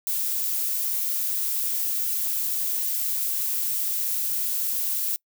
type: noise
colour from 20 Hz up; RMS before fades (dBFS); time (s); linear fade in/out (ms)
violet; -26; 0.07-5.16; 0
effects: noise-tail reverb RT60 0.1 s tail -26 dB re dry